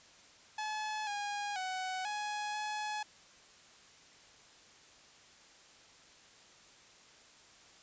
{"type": "tone with pitch steps", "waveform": "sawtooth", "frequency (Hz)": [856, 819, 747, 837, 846], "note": ["A5", "G#5", "F#5", "G#5", "G#5"], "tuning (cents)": [-48, -24, 16, 13, 32], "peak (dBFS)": -32, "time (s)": [0.58, 3.03], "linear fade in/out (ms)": 5, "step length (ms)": 490, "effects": ["white hiss -59 dBFS RMS until 7.82 s", "resampled to 16000 Hz"]}